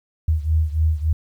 sine beating tone pair, 77.78 / 81.28 Hz, D#2 / E2, 0 / -24 cents, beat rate 3.5 Hz, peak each -18 / -21 dBFS, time 0.28-1.13 s, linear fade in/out 5 ms, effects 9-bit

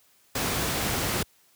pink noise, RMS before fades -27 dBFS, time 0.35-1.23 s, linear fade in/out 5 ms, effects white hiss -62 dBFS RMS until 1.55 s + high-pass 60 Hz 12 dB/octave

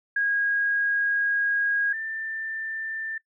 sine tone pair in turn, 1639 / 1782.6 Hz, G#6 / A6, -23 / +22 cents, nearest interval minor second, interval 145 cents, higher second, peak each -21 / -29 dBFS, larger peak first, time 0.16-1.93 / 1.93-3.18 s, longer first, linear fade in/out 5 ms, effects noise-tail reverb RT60 0.1 s tail -22 dB re dry

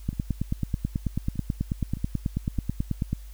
two click trains, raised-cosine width 5 ms, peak -13 / -24 dBFS, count 29 / 5, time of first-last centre 0.09-3.13 / 0.13-2.584 s, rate 9.21 / 1.63 Hz, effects added 50 Hz sine -39 dBFS peak until 3.33 s + white hiss -56 dBFS RMS until 3.33 s

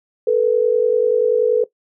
sine tone pair together, 439 / 489.4 Hz, A4 / B4, -4 / -16 cents, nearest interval major second, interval 188 cents, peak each -15 dBFS, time 0.27-1.64 s, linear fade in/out 5 ms, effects noise-tail reverb RT60 0.1 s tail -17 dB re dry

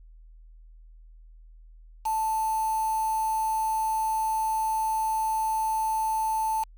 sine tone with quantisation, 880 Hz, A5, in tune, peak -24 dBFS, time 2.05-6.64 s, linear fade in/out 10 ms, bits 6, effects added 40 Hz sine -47 dBFS peak until 6.77 s

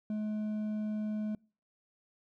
triangle tone with hard clipping, 213.1 Hz, G#3, 45 cents sharp, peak -33 dBFS, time 0.1-1.35 s, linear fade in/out 2 ms, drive 7 dB, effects noise-tail reverb RT60 0.4 s tail -26 dB re dry

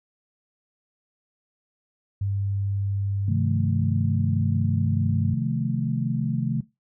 sine tone, 99.3 Hz, G2, 23 cents sharp, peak -23 dBFS, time 2.21-5.34 s, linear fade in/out 5 ms
sine chord, F dominant seventh, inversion second, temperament equal with one note detuned, 130.81 / 155.56 / 177.46 / 220 Hz, C3 / Eb3 / F3 / A3, 0 / 0 / +28 / 0 cents, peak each -26 / -28 / -31 / -28 dBFS, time 3.28-6.61 s, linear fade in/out 5 ms
effects noise-tail reverb RT60 0.2 s tail -18 dB re dry

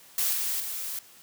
blue noise with level steps, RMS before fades -26 / -29 / -34 dBFS, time 0.18-0.99 s, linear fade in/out 2 ms, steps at 0.33 / 0.6 s, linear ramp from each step 2 ms, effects white hiss -53 dBFS RMS until 1.22 s + high-pass 80 Hz 12 dB/octave

